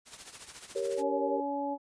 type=noise with tremolo; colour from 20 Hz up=white; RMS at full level=-43 dBFS; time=0.05-1.04 s; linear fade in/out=50 ms; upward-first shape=triangle; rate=14 Hz; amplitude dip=75%
type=chord; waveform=sine; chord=G diminished; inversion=none; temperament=equal; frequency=392 / 466.2 / 554.4 Hz; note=G4 / Bb4 / Db5; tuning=0 / 0 / 0 cents; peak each=-34 dBFS; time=0.75-1.41 s; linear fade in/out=10 ms
type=harmonic tone; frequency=282.6 Hz; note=C#4; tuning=34 cents sharp; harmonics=1 / 2 / 3; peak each=-35 / -36 / -34 dBFS; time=0.97-1.78 s; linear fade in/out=50 ms
effects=resampled to 22050 Hz